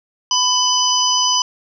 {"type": "harmonic tone", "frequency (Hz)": 999, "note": "B5", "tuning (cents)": 20, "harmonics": [1, 3, 5, 6], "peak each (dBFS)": [-19, -19, -19, -19], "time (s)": [0.31, 1.42], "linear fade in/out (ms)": 2, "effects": []}